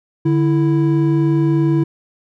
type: tone pair together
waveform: triangle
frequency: 146.82 / 329.6 Hz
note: D3 / E4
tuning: 0 / 0 cents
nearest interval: octave + major second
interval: 1400 cents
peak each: -13 dBFS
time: 0.25-1.84 s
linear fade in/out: 10 ms
effects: none